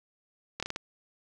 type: slowing click train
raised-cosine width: 0.2 ms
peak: -16 dBFS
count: 5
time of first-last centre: 0.6-0.761 s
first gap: 26 ms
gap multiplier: 1.3
effects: none